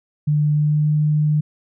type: tone with pitch glide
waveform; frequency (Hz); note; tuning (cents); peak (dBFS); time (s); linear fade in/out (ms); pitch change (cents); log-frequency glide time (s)
sine; 149.3 to 151.12; D3 to D3; +29 to +50; -14; 0.27-1.41; 10; +21; 0.54-0.89
effects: none